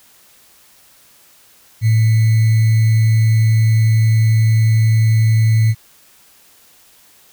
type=tone with sample-and-hold; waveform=sine; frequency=111.1 Hz; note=A2; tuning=17 cents sharp; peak=-9 dBFS; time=1.81-5.75 s; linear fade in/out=50 ms; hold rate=2100 Hz; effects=white hiss -49 dBFS RMS until 7.32 s